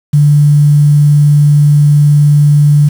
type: tone with quantisation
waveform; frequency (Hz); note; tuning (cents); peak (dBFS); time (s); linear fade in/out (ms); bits
sine; 146.83; D3; 0; -3; 0.13-2.89; 10; 5
effects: none